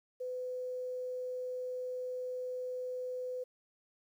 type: tone with quantisation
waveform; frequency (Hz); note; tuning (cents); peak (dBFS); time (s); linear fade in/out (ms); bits
sine; 504; B4; +35; -36; 0.2-3.44; 10; 11
effects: none